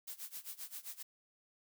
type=noise with tremolo; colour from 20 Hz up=blue; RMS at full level=-44 dBFS; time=0.07-1.03 s; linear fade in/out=10 ms; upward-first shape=sine; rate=7.6 Hz; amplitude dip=90%; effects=none